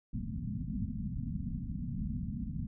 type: low-pass noise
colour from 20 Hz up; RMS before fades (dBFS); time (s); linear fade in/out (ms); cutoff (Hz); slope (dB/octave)
white; -37; 0.13-2.67; 5; 250; 96
effects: none